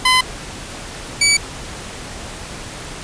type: tone pair in turn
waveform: 15% pulse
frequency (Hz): 1019 / 2288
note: C6 / D7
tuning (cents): -46 / -46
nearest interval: octave + major second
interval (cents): 1400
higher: second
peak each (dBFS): -4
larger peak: neither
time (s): 0.05-0.21 / 1.21-1.37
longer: neither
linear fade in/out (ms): 5
effects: pink hiss -31 dBFS RMS until 3.03 s + resampled to 22050 Hz